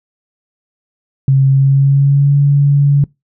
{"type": "tone with pitch glide", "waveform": "sine", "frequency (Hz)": [135.2, 142.17], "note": ["C#3", "C#3"], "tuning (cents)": [-43, 44], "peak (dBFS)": -6, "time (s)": [1.28, 3.04], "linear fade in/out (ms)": 2, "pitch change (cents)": 87, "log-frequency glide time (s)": [1.48, 2.36], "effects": ["noise-tail reverb RT60 0.2 s tail -24 dB re dry"]}